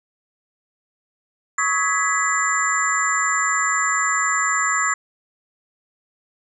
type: tone cluster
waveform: sine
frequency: 1113 / 1277 / 1674 / 1978 / 7230 Hz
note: C#6 / D#6 / G#6 / B6 / A8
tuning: +7 / +45 / +13 / +2 / +46 cents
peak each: -24 dBFS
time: 1.58-4.94 s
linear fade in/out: 5 ms
effects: none